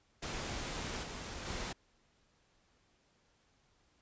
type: noise with level steps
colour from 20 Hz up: pink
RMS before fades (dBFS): -40 / -44 / -40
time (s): 0.22-1.73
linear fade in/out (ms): 10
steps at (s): 1.02 / 1.45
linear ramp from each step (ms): 20
effects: pink hiss -72 dBFS RMS until 4.01 s + resampled to 16000 Hz